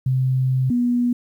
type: tone pair in turn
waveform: sine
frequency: 130 / 242.9 Hz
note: C3 / B3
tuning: -11 / -29 cents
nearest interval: major seventh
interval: 1082 cents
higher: second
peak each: -16 dBFS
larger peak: neither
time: 0.06-0.7 / 0.7-1.13 s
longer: first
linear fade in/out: 5 ms
effects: 9-bit